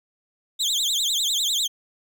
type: tone with vibrato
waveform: 30% pulse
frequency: 3558 Hz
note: A7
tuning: 19 cents sharp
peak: -18 dBFS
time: 0.59-1.68 s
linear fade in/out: 20 ms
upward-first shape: triangle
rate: 10 Hz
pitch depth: 250 cents each way
effects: none